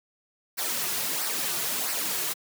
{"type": "noise with flanger", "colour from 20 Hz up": "white", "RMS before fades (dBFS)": -29, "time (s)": [0.57, 2.34], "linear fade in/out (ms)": 20, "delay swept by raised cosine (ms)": [0.29, 3.89], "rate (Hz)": 1.5, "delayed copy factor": -0.6, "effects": ["high-pass 150 Hz 12 dB/octave"]}